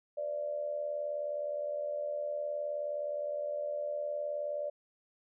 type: tone with amplitude modulation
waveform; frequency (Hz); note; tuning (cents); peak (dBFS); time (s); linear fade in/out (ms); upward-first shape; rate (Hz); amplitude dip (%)
sine; 587.3; D5; 0; -30; 0.17-4.7; 10; sine; 79.4; 65
effects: none